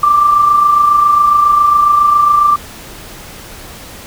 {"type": "tone with amplitude modulation", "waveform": "sine", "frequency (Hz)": 1178, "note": "D6", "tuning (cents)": 5, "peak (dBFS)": -4, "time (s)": [0.03, 2.56], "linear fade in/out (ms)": 5, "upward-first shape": "sine", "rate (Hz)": 27.3, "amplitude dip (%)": 45, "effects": ["pink hiss -32 dBFS RMS until 4.06 s"]}